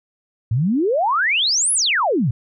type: exponential two-way sweep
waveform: sine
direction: up then down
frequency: 103.6 to 11000 to 103.6 Hz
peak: -15 dBFS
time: 0.51-2.31 s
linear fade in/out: 5 ms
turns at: 1.73 s
effects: none